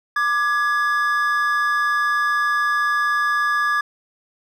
triangle tone pair together, 1186 / 1679.1 Hz, D6 / G#6, +17 / +19 cents, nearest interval tritone, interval 602 cents, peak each -18 dBFS, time 0.16-3.81 s, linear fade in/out 5 ms, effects none

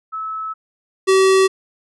sine / square tone pair in turn, 1300 / 382.1 Hz, E6 / G4, -24 / -44 cents, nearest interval octave + major sixth, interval 2120 cents, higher first, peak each -23 / -11 dBFS, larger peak second, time 0.12-0.54 / 1.07-1.48 s, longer first, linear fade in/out 20 ms, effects resampled to 24000 Hz

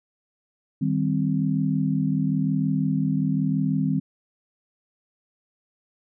sine chord, C minor, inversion first, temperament equal with one note detuned, 155.03 / 196 / 261.6 Hz, Eb3 / G3 / C4, -6 / 0 / 0 cents, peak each -24 / -25 / -25 dBFS, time 0.81-4 s, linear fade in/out 10 ms, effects none

